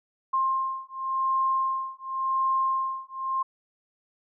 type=beating tone pair; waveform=sine; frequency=1059 / 1059.91 Hz; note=C6 / C6; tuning=+21 / +22 cents; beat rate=0.91 Hz; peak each=-27 dBFS; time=0.33-3.43 s; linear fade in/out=10 ms; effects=none